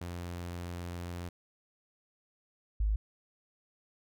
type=tone pair in turn; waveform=sawtooth / sine; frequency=87.31 / 52.39 Hz; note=F2 / G#1; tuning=0 / +16 cents; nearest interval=major sixth; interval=884 cents; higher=first; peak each=-34 / -26 dBFS; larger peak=second; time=0.01-1.29 / 2.8-2.96 s; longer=first; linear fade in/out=5 ms; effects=none